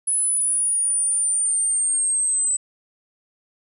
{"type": "linear sweep", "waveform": "sine", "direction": "down", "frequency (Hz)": [10180, 8020], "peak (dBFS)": -18, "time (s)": [0.07, 2.57], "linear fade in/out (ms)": 10, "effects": []}